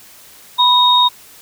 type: tone pair together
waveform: sine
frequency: 987.8 / 3729 Hz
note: B5 / A#7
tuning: 0 / 0 cents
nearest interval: octave + major seventh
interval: 2300 cents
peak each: -11 dBFS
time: 0.58-1.09 s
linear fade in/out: 20 ms
effects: white hiss -42 dBFS RMS until 1.41 s